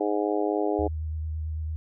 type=harmonic tone; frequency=103.83 Hz; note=G#2; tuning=in tune; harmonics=3 / 4 / 5 / 6 / 7 / 8; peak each=-28 / -27 / -32 / -33 / -32 / -36 dBFS; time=0-0.88 s; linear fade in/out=10 ms
type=tone with vibrato; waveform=sine; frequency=78.3 Hz; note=D#2; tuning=11 cents sharp; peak=-28 dBFS; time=0.79-1.76 s; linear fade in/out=0 ms; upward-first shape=sine; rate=9 Hz; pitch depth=23 cents each way
effects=none